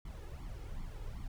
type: noise with flanger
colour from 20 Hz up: brown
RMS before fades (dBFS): -43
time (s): 0.05-1.28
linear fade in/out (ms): 5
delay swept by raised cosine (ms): 0.9 to 2.4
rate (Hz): 2.6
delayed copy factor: +0.75
effects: none